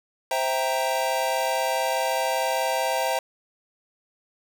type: chord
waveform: square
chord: C dominant seventh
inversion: none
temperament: equal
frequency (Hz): 523.3 / 659.3 / 784 / 932.3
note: C5 / E5 / G5 / Bb5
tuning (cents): 0 / 0 / 0 / 0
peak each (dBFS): -29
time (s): 0.31-3.19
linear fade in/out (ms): 2
effects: none